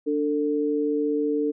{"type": "tone pair together", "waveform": "sine", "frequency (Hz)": [293.5, 447.3], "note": ["D4", "A4"], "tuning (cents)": [-1, 28], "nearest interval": "perfect fifth", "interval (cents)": 729, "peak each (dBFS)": -24, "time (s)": [0.06, 1.52], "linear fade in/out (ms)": 20, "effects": []}